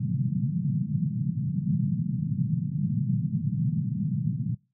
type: band-pass noise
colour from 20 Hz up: pink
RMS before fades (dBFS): -27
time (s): 0-4.55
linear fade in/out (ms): 10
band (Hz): 120 to 200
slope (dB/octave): 48
effects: noise-tail reverb RT60 0.3 s tail -22 dB re dry